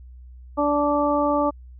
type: harmonic tone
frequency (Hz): 291.4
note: D4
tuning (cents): -13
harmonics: 1 / 2 / 3 / 4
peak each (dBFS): -23 / -22 / -25 / -25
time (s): 0.57-1.51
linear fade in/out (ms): 20
effects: added 62 Hz sine -40 dBFS peak until 1.79 s